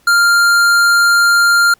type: tone with tanh clipping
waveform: sine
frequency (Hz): 1396.9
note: F6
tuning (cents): 0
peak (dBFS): -9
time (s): 0.07-1.74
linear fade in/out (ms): 5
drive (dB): 17
effects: pink hiss -53 dBFS RMS until 1.79 s + MP3 96 kbps